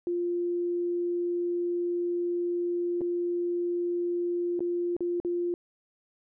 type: tone with dropouts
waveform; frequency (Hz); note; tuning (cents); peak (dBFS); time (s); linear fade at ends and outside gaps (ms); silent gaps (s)
sine; 349.2; F4; 0; -26; 0.07-5.54; 1; 3.009-3.015 / 4.593-4.605 / 4.966-5.006 / 5.201-5.248
effects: none